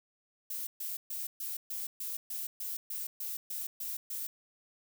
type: noise bursts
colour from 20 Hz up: violet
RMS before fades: -38 dBFS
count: 13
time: 0.5-4.27 s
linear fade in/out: 5 ms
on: 170 ms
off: 130 ms
effects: none